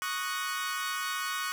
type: chord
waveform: sawtooth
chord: D# minor seventh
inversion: third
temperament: equal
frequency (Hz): 1108.7 / 1244.5 / 1480 / 1864.7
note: C#6 / D#6 / F#6 / A#6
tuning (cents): 0 / 0 / 0 / 0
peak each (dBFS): -32 / -34 / -32 / -37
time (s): 0.02-1.52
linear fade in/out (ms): 0
effects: none